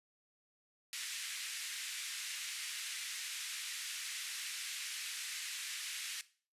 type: band-pass noise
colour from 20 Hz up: pink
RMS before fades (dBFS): -43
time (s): 0.93-6.21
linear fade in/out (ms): 0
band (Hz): 1900 to 11000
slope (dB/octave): 24
effects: noise-tail reverb RT60 0.4 s tail -17 dB re dry + resampled to 32000 Hz